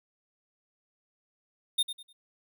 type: tone with echo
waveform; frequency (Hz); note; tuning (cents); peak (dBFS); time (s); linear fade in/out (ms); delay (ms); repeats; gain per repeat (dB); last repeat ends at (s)
square; 3648; A#7; -38; -23; 1.78-1.83; 10; 100; 3; -11; 2.13
effects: none